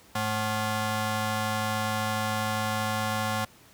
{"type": "ring-modulated tone", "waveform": "15% pulse", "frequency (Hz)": 322.9, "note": "E4", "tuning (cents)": -36, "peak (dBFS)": -17, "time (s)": [0.15, 3.45], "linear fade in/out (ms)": 5, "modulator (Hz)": 428, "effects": ["pink hiss -55 dBFS RMS until 3.73 s", "high-pass 60 Hz 12 dB/octave"]}